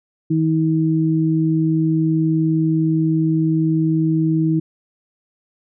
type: tone pair together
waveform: sine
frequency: 159.55 / 319.1 Hz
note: D#3 / D#4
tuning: +44 / +44 cents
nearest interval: octave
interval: 1200 cents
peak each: -17 dBFS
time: 0.3-4.6 s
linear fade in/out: 10 ms
effects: none